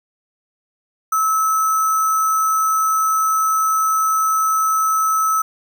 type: tone with sample-and-hold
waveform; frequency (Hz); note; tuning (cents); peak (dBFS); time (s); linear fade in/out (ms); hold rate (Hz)
sine; 1300; E6; -24; -14; 1.12-5.42; 5; 7350
effects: none